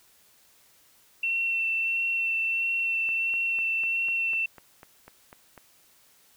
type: tone with vibrato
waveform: sine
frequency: 2700 Hz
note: E7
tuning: 41 cents sharp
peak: -24 dBFS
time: 1.23-4.46 s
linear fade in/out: 5 ms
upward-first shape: sine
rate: 1.5 Hz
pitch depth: 13 cents each way
type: click train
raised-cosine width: 0.5 ms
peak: -30 dBFS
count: 11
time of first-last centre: 3.09-5.578 s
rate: 4.02 Hz
effects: white hiss -60 dBFS RMS until 6.36 s